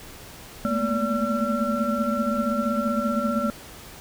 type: tone cluster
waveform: sine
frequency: 215.5 / 225.8 / 241.2 / 575 / 1354 Hz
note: A3 / A3 / B3 / D5 / E6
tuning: -36 / +45 / -41 / -37 / +46 cents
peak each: -28 dBFS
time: 0.65-3.5 s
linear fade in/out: 0 ms
effects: pink hiss -43 dBFS RMS until 4 s